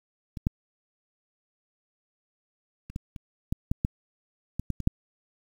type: clicks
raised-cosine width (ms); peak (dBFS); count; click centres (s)
5; -23 / -11 / -29 / -20 / -27 / -14 / -12 / -12 / -17 / -16 / -21 / -8; 12; 0.372 / 0.469 / 2.9 / 2.961 / 3.162 / 3.525 / 3.715 / 3.849 / 4.596 / 4.703 / 4.803 / 4.874
effects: 8-bit